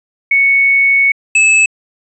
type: tone pair in turn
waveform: sine / square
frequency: 2217 / 2607 Hz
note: C#7 / E7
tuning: 0 / -20 cents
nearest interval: minor third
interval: 280 cents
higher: second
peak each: -7 dBFS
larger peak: neither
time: 0.31-1.12 / 1.35-1.66 s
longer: first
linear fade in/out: 5 ms
effects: resampled to 24000 Hz